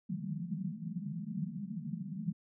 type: band-pass noise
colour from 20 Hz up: pink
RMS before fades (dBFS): -39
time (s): 0.09-2.33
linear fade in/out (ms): 10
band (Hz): 150 to 220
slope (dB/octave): 96
effects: none

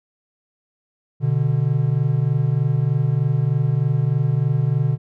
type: tone pair together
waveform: triangle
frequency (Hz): 124.44 / 147.7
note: B2 / D3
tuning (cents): +14 / +10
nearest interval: minor third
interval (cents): 296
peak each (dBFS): -17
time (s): 1.2-4.98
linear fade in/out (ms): 50
effects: none

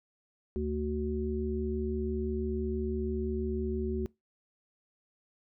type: harmonic tone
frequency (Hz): 74.5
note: D2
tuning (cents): +25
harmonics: 1 / 3 / 5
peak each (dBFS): -34 / -35 / -33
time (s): 0.56-4.06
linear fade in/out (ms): 0
effects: noise-tail reverb RT60 0.2 s tail -23 dB re dry

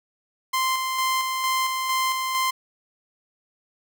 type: tone with tremolo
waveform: sawtooth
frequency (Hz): 1043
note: C6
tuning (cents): -6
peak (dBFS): -17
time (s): 0.53-2.51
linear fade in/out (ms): 10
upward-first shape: square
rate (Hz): 2.2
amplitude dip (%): 35
effects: none

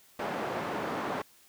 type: band-pass noise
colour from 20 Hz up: white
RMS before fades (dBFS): -34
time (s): 0.19-1.22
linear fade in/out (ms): 5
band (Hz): 180 to 950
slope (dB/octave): 12
effects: white hiss -60 dBFS RMS until 1.48 s

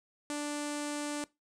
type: tone with low-pass filter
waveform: sawtooth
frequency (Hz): 293.7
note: D4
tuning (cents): 0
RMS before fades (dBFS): -36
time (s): 0.3-1.24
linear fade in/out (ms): 0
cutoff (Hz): 8500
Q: 3.3
effects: noise-tail reverb RT60 0.2 s tail -20 dB re dry

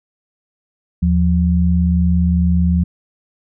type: tone pair together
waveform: sine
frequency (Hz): 78.5 / 176.23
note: D#2 / F3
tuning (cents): +16 / +16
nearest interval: octave + major second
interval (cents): 1400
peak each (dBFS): -14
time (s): 1.02-2.84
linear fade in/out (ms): 10
effects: none

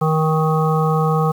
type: harmonic tone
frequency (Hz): 157.4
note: D#3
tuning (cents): +20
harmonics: 1 / 3 / 5 / 7 / 8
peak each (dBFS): -16 / -21 / -23 / -24 / -25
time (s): 0.01-1.32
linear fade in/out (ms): 10
effects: 7-bit

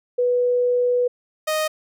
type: tone pair in turn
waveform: sine / sawtooth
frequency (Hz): 491.6 / 621.2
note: B4 / D#5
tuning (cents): -8 / -3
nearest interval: major third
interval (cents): 405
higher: second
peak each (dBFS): -16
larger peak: neither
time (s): 0.18-1.08 / 1.47-1.68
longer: first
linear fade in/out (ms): 10
effects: none

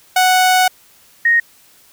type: tone pair in turn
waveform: sawtooth / sine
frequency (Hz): 740 / 1864.7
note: F#5 / A#6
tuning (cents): 0 / 0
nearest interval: octave + major third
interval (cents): 1600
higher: second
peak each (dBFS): -6 / -9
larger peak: first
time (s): 0.16-0.68 / 1.25-1.4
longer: first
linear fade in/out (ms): 5
effects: white hiss -49 dBFS RMS until 1.92 s

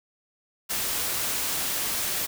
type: noise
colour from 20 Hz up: white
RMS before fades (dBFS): -28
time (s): 0.69-2.27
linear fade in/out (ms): 20
effects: none

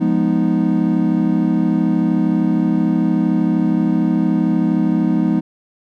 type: chord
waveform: triangle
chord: F half-diminished seventh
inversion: none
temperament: equal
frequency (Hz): 174.61 / 207.7 / 246.9 / 311.1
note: F3 / Ab3 / Cb4 / Eb4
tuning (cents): 0 / 0 / 0 / 0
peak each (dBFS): -17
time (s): 0-5.41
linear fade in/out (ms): 20
effects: none

